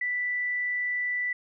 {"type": "tone", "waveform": "sine", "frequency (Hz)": 1975.5, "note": "B6", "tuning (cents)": 0, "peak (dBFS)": -26, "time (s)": [0.01, 1.33], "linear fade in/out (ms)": 5, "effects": []}